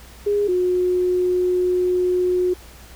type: tone pair in turn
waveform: sine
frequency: 409.9 / 362 Hz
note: G#4 / F#4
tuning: -23 / -38 cents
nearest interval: major second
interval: 215 cents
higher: first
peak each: -16 dBFS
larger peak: neither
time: 0.26-0.48 / 0.48-2.54 s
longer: second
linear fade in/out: 10 ms
effects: added 60 Hz sine -44 dBFS peak until 2.95 s + pink hiss -45 dBFS RMS until 2.95 s